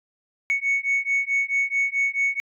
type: beating tone pair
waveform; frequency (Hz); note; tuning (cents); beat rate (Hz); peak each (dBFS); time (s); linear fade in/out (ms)
sine; 2217 / 2221.6; C#7 / C#7; 0 / +3; 4.6; -22 / -22; 0.5-2.4; 0
effects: tanh soft clip ceiling -16 dBFS